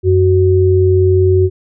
sine tone pair together, 92.5 / 372.3 Hz, F#2 / F#4, 0 / +11 cents, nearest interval 2 octaves, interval 2411 cents, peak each -10 dBFS, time 0.03-1.5 s, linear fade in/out 50 ms, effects none

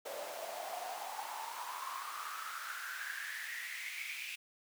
pink noise with high-pass filter sweep, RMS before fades -43 dBFS, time 0.05-4.36 s, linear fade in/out 10 ms, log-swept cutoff 560 to 2500 Hz, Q 7.6, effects none

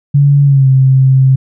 sine tone with pitch glide, 142.1 to 132.58 Hz, C#3 to C3, +43 to +23 cents, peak -4 dBFS, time 0.14-1.36 s, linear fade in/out 10 ms, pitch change -120 cents, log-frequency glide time 0.44-0.68 s, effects none

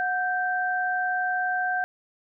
sine tone pair together, 732 / 1564.1 Hz, F#5 / G6, -19 / -4 cents, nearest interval octave + minor second, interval 1315 cents, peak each -26 dBFS, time 0-1.84 s, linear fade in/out 0 ms, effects none

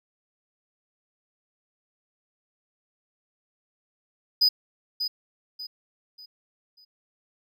triangle tone with echo, 4978 Hz, D#8, in tune, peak -15 dBFS, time 4.41-4.49 s, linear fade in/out 10 ms, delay 590 ms, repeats 4, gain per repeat -9 dB, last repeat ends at 6.85 s, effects none

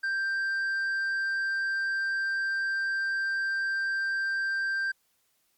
sine tone with tanh clipping, 1576 Hz, G6, 9 cents sharp, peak -27 dBFS, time 0.03-4.92 s, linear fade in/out 10 ms, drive 4 dB, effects white hiss -71 dBFS RMS until 5.57 s + MP3 96 kbps

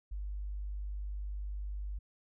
sine tone, 50 Hz, G1, 35 cents sharp, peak -36 dBFS, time 0.11-1.99 s, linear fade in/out 10 ms, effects none

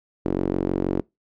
sawtooth tone with band-pass filter, 46.25 Hz, F#1, in tune, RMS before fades -24 dBFS, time 0.25-1.01 s, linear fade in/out 10 ms, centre 340 Hz, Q 2.4, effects noise-tail reverb RT60 0.2 s tail -24 dB re dry

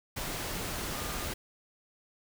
sine tone in noise, 1213 Hz, D#6, 44 cents flat, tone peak -46 dBFS, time 0.94-1.26 s, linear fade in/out 10 ms, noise pink, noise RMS -36 dBFS, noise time 0.16-1.34 s, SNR -13 dB, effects none

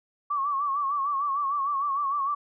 sine tone with vibrato, 1128 Hz, C#6, 30 cents sharp, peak -24 dBFS, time 0.3-2.35 s, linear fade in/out 10 ms, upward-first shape sine, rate 6.6 Hz, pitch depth 78 cents each way, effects none

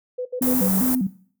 sine tone bursts, 500 Hz, B4, 21 cents sharp, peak -24 dBFS, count 4, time 0.18-0.684 s, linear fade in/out 10 ms, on 75 ms, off 68 ms
sine tone with vibrato, 219.8 Hz, A3, 2 cents flat, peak -19 dBFS, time 0.41-1.07 s, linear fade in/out 5 ms, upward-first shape square, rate 2.5 Hz, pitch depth 250 cents each way
white band-stop noise, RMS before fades -24 dBFS, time 0.42-0.95 s, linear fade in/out 2 ms, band 850 to 13000 Hz, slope 12 dB/octave
effects noise-tail reverb RT60 0.5 s tail -18 dB re dry

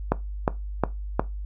click train, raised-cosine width 1 ms, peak -5 dBFS, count 4, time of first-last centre 0.12-1.195 s, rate 2.79 Hz, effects noise-tail reverb RT60 0.2 s tail -17 dB re dry + added 50 Hz sine -30 dBFS peak until 1.45 s

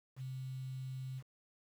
sine tone with quantisation, 130.81 Hz, C3, in tune, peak -40 dBFS, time 0.16-1.23 s, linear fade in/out 50 ms, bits 10, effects none

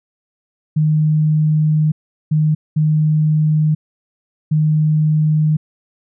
sine tone bursts at uneven times, 154 Hz, D#3, 17 cents flat, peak -11 dBFS, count 4, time 0.76-1.92 / 2.31-2.55 / 2.76-3.75 / 4.51-5.57 s, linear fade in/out 10 ms, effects none

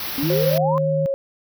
white band-stop noise, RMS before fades -28 dBFS, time 0-0.58 s, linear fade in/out 2 ms, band 5800 to 11000 Hz, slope 96 dB/octave
sine exponential sweep, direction up, 263.6 to 1080 Hz, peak -21 dBFS, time 0.18-0.78 s, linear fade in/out 0 ms
sine tone with vibrato, 155.56 Hz, D#3, in tune, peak -21 dBFS, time 0.23-1.06 s, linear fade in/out 0 ms, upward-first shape sine, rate 6.5 Hz, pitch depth 10 cents each way
sine tone with pitch glide, 532 to 547.3 Hz, C5 to C#5, +29 to -22 cents, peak -19 dBFS, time 0.3-1.14 s, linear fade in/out 0 ms, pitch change +49 cents, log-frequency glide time 0.43-0.92 s
effects none

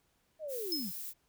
sine linear sweep, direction down, 650 to 152.9 Hz, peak -37 dBFS, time 0.39-0.92 s, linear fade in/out 50 ms
violet noise, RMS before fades -42 dBFS, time 0.48-1.14 s, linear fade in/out 50 ms
sine tone with exponential decay, 5160 Hz, E8, 38 cents flat, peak -29 dBFS, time 0.72-1.02 s, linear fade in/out 2 ms, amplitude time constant 64 ms
effects pink hiss -74 dBFS RMS until 1.28 s

